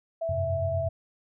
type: tone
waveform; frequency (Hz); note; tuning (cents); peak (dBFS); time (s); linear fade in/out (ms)
sine; 659.3; E5; 0; -27; 0.21-0.89; 10
type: chord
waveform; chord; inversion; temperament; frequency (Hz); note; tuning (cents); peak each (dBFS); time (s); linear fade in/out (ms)
sine; F suspended second; none; equal with one note detuned; 89.61 / 98 / 130.81; F2 / G2 / C3; +45 / 0 / 0; -31 / -34 / -35; 0.29-0.89; 5
effects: none